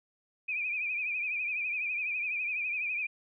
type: tone with vibrato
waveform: sine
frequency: 2446 Hz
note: D#7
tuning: 30 cents flat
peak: -30 dBFS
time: 0.48-3.07 s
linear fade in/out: 10 ms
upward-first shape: triangle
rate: 12 Hz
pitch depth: 91 cents each way
effects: none